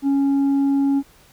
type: tone with tanh clipping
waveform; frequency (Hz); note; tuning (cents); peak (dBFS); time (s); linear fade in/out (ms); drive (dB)
sine; 277.2; C#4; 0; -16; 0.02-1.03; 50; 3
effects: pink hiss -52 dBFS RMS until 1.32 s